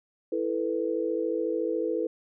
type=chord; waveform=sine; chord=E suspended fourth; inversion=none; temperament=equal; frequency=329.6 / 440 / 493.9 Hz; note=E4 / A4 / B4; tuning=0 / 0 / 0 cents; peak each=-30 dBFS; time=0.32-2.07 s; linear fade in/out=5 ms; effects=none